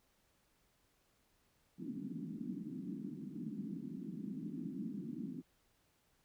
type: band-pass noise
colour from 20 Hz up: pink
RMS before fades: -44 dBFS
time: 1.78-5.42 s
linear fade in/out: 20 ms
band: 170 to 300 Hz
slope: 48 dB/octave
effects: pink hiss -75 dBFS RMS until 6.24 s